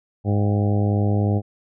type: harmonic tone with a mistuned harmonic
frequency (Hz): 102.9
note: G#2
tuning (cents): -16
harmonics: 1 / 2 / 3 / 4 / 5 / 6 / 7 / 8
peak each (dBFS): -18 / -24 / -28 / -30 / -32 / -34 / -35 / -36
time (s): 0.24-1.42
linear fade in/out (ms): 50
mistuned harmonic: 8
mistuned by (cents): -69
effects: none